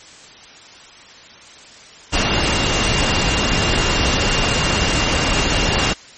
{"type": "tone in noise", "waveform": "sine", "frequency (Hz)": 2794, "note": "F7", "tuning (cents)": 0, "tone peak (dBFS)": -24, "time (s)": [2.12, 5.94], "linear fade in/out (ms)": 20, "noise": "pink", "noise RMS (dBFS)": -17, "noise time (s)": [2.12, 5.94], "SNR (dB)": -10, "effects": ["white hiss -41 dBFS RMS until 6.17 s", "MP3 32 kbps"]}